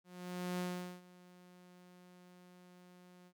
sawtooth tone with ADSR envelope, 179.6 Hz, F3, 49 cents sharp, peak -32 dBFS, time 0.04-3.33 s, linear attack 550 ms, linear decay 420 ms, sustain -22 dB, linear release 65 ms, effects none

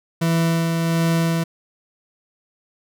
40% pulse tone with tremolo, 165.6 Hz, E3, 8 cents sharp, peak -15 dBFS, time 0.21-1.44 s, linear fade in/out 10 ms, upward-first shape sine, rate 1.4 Hz, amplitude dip 30%, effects none

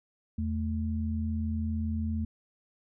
sine tone pair together, 82.41 / 220 Hz, E2 / A3, 0 / 0 cents, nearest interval octave + perfect fourth, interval 1700 cents, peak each -30 / -32 dBFS, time 0.38-2.25 s, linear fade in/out 5 ms, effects none

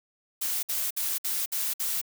blue noise bursts, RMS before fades -29 dBFS, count 6, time 0.41-2.015 s, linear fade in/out 10 ms, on 220 ms, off 57 ms, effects none

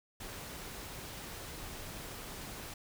pink noise, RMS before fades -45 dBFS, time 0.2-2.74 s, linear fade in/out 5 ms, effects none

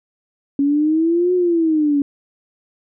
sine exponential two-way sweep, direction up then down, 277.2 to 365.6 to 279.8 Hz, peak -13 dBFS, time 0.59-2.02 s, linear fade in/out 2 ms, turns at 1.34 s, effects none

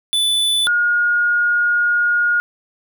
square / sine tone pair in turn, 3488 / 1432.2 Hz, A7 / F6, -16 / +43 cents, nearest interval octave + minor third, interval 1541 cents, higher first, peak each -15 / -13 dBFS, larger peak second, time 0.13-0.67 / 0.67-2.4 s, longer second, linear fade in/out 0 ms, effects none

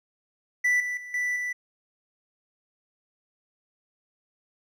triangle tone with level steps, 1975.5 Hz, B6, in tune, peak -18 / -26 / -36 / -23 / -26 dBFS, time 0.64-1.53 s, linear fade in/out 10 ms, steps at 0.8 / 0.97 / 1.14 / 1.36 s, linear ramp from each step 2 ms, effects none

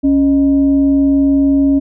sine tone with frequency modulation, 277.1 Hz, C#4, 1 cent flat, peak -8 dBFS, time 0.03-1.8 s, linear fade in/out 20 ms, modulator 339 Hz, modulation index 0.3, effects none

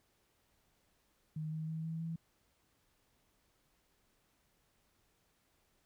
sine tone with pitch steps, 155.56 / 157.73 / 159.93 / 162.17 / 164.43 Hz, D#3 / D#3 / D#3 / E3 / E3, 0 / +24 / +48 / -28 / -4 cents, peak -37 dBFS, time 1.36-2.16 s, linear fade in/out 5 ms, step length 160 ms, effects pink hiss -75 dBFS RMS until 5.85 s

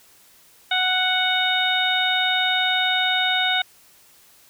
harmonic tone, 740 Hz, F#5, in tune, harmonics 1 / 2 / 3 / 4 / 5, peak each -25 / -24 / -26 / -28 / -22 dBFS, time 0.71-3.62 s, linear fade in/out 5 ms, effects white hiss -53 dBFS RMS until 4.49 s

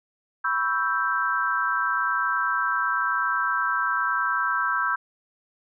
sine chord, C# half-diminished seventh, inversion third, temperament equal, 987.8 / 1108.7 / 1318.5 / 1568 Hz, B5 / C#6 / E6 / G6, 0 / 0 / 0 / 0 cents, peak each -30 / -30 / -26 / -25 dBFS, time 0.44-4.96 s, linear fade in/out 10 ms, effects none

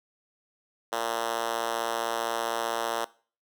5% pulse tone with high-pass filter, 115.5 Hz, A#2, 16 cents flat, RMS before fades -30 dBFS, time 0.92-3.05 s, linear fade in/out 5 ms, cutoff 500 Hz, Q 1.2, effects noise-tail reverb RT60 0.4 s tail -20 dB re dry

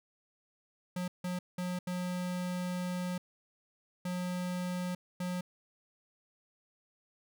square tone bursts at uneven times, 180 Hz, F#3, 47 cents flat, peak -34 dBFS, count 6, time 0.96-1.08 / 1.24-1.39 / 1.58-1.79 / 1.87-3.18 / 4.05-4.95 / 5.2-5.41 s, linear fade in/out 5 ms, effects none

